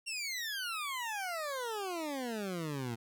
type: exponential sweep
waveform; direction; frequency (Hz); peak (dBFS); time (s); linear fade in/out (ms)
20% pulse; down; 2794 to 112.3; -31; 0.06-2.96; 20
effects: none